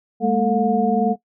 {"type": "tone cluster", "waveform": "sine", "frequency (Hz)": [205.6, 227.4, 445.9, 715], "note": ["G#3", "A#3", "A4", "F5"], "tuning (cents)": [-17, -43, 23, 41], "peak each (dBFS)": -21, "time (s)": [0.2, 1.16], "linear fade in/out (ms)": 50, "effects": ["noise-tail reverb RT60 0.1 s tail -18 dB re dry"]}